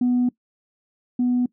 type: tone pair in turn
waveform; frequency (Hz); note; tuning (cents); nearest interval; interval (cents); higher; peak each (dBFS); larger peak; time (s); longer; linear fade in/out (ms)
sine; 246.9 / 246.9; B3 / B3; 0 / 0; unison; 0; neither; -15 / -16; first; 0.01-0.29 / 1.19-1.46; first; 5
effects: noise-tail reverb RT60 0.1 s tail -21 dB re dry + tanh soft clip ceiling -14 dBFS